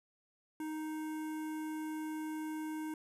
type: tone with notch filter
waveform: square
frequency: 311.1 Hz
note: D#4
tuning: in tune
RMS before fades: -40 dBFS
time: 0.6-2.94 s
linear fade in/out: 2 ms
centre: 4200 Hz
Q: 0.6
effects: resampled to 32000 Hz